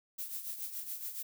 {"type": "noise with tremolo", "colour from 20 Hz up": "violet", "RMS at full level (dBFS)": -38, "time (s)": [0.18, 1.23], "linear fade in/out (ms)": 10, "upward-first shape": "triangle", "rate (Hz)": 7.1, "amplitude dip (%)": 70, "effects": []}